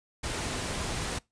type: noise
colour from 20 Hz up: pink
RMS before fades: -33 dBFS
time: 0.23-1.19 s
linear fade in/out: 10 ms
effects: noise-tail reverb RT60 0.2 s tail -23 dB re dry + resampled to 22050 Hz